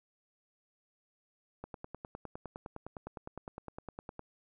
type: click train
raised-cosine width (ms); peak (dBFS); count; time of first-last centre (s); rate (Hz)
1; -28; 26; 1.64-4.194; 9.79
effects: none